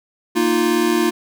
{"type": "chord", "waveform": "square", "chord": "Bb suspended fourth", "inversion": "none", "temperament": "equal", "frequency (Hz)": [233.1, 311.1, 349.2], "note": ["Bb3", "Eb4", "F4"], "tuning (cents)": [0, 0, 0], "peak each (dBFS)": [-22, -21, -18], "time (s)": [0.35, 1.11], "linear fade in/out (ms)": 20, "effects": []}